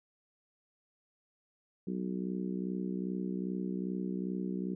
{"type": "harmonic tone", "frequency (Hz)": 62.5, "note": "B1", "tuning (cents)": 21, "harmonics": [3, 4, 5, 6, 7], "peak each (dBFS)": [-35, -41, -41, -42, -49], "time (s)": [1.87, 4.75], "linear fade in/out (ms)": 5, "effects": []}